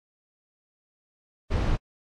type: noise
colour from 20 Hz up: brown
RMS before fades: -24 dBFS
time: 1.5-1.77 s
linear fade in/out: 20 ms
effects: low-pass 5000 Hz 12 dB/octave + AAC 32 kbps